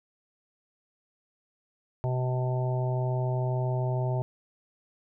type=harmonic tone; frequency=127 Hz; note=B2; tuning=49 cents sharp; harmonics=1 / 3 / 4 / 5 / 6 / 7; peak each=-26 / -36 / -44 / -35 / -43 / -39 dBFS; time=2.04-4.22 s; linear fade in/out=0 ms; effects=none